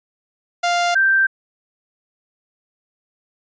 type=tone pair in turn; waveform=sawtooth / sine; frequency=698.5 / 1568.1 Hz; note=F5 / G6; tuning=0 / 0 cents; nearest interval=octave + major second; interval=1400 cents; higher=second; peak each=-12 dBFS; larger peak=neither; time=0.63-0.95 / 0.95-1.27 s; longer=neither; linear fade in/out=10 ms; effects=resampled to 16000 Hz